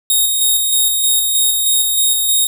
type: tone with tremolo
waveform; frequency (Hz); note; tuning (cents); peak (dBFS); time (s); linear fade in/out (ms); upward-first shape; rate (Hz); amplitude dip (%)
5% pulse; 3729; A#7; 0; -3; 0.1-2.47; 2; square; 3.2; 30
effects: 7-bit